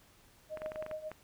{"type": "tone with tremolo", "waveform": "sine", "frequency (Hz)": 621, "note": "D#5", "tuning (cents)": -3, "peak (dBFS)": -35, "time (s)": [0.49, 1.12], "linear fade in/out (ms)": 50, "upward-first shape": "triangle", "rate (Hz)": 7.2, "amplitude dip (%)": 85}
{"type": "clicks", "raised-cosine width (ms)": 0.5, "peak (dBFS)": -28, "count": 9, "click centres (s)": [0.573, 0.619, 0.661, 0.719, 0.759, 0.825, 0.864, 0.913, 1.116]}
{"effects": ["pink hiss -63 dBFS RMS until 1.23 s"]}